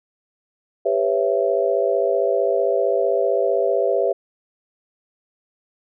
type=chord; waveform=sine; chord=C# half-diminished seventh; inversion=second; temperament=just; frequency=399.1 / 498.9 / 554.4 / 665.2 Hz; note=G4 / B4 / C#5 / E5; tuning=+31 / +17 / 0 / +16 cents; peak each=-22 dBFS; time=0.85-4.13 s; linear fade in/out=10 ms; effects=none